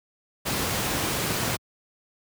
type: noise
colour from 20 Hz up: pink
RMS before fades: -26 dBFS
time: 0.45-1.57 s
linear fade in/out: 20 ms
effects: high-pass 80 Hz 12 dB/octave